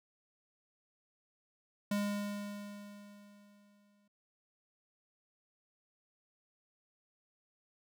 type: tone with exponential decay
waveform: square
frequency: 204.4 Hz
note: G#3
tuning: 27 cents flat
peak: -31 dBFS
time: 1.91-4.08 s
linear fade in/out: 5 ms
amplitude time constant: 470 ms
effects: none